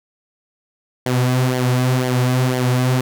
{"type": "tone with flanger", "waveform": "sawtooth", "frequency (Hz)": 126.7, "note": "B2", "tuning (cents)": 45, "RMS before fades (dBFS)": -17, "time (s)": [1.06, 3.01], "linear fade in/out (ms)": 2, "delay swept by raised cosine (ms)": [0.77, 5.77], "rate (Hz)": 2, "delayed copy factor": -0.65, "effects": []}